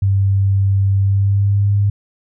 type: tone with pitch glide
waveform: sine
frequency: 98 to 101.22 Hz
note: G2 to G#2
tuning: 0 to -44 cents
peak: -11 dBFS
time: 0.02-1.9 s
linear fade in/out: 5 ms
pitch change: +56 cents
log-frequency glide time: 0.99-1.69 s
effects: none